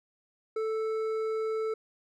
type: tone with hard clipping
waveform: sine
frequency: 440 Hz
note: A4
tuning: in tune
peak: -30 dBFS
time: 0.56-1.74 s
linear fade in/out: 5 ms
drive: 7 dB
effects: none